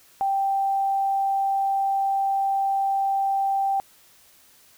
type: tone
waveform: sine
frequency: 784 Hz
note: G5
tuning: in tune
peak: -20 dBFS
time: 0.21-3.8 s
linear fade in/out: 0 ms
effects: white hiss -55 dBFS RMS until 4.77 s